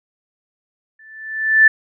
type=tone with exponential growth; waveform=sine; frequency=1760 Hz; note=A6; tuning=in tune; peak=-4 dBFS; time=0.99-1.68 s; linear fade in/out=5 ms; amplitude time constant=150 ms; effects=none